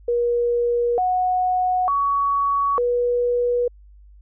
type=tone with pitch steps; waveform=sine; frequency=477.8 / 734 / 1125 / 485.2 Hz; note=A#4 / F#5 / C#6 / B4; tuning=+43 / -14 / +25 / -31 cents; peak=-17 dBFS; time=0.08-3.68 s; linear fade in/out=5 ms; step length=900 ms; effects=added 50 Hz sine -44 dBFS peak until 4.21 s